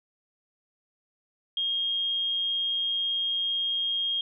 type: tone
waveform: sine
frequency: 3241 Hz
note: G#7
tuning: 43 cents flat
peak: -25 dBFS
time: 1.57-4.21 s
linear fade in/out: 2 ms
effects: none